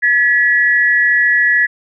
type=tone pair together; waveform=sine; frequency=1704.3 / 1938 Hz; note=G#6 / B6; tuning=+44 / -33 cents; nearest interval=major second; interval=223 cents; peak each=-12 dBFS; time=0.02-1.67 s; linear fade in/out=20 ms; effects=none